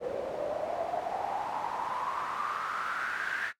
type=noise with band-pass filter sweep; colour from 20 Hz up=pink; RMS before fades=-34 dBFS; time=0-3.53 s; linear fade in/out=50 ms; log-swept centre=510 to 1700 Hz; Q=7; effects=noise-tail reverb RT60 0.1 s tail -17 dB re dry